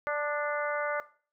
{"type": "harmonic tone with a mistuned harmonic", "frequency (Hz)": 293.7, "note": "D4", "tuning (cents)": 0, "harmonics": [2, 3, 4, 5, 6, 7], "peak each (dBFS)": [-31, -39, -34, -35, -42, -39], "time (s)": [0.07, 1], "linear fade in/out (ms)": 0, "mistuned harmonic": 4, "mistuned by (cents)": 20, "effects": ["noise-tail reverb RT60 0.4 s tail -17 dB re dry"]}